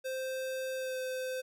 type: tone with pitch glide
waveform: square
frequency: 522 to 515.1 Hz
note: C5 to C5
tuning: -4 to -27 cents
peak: -35 dBFS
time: 0.04-1.42 s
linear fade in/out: 20 ms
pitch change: -23 cents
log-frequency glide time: 0.76-0.98 s
effects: none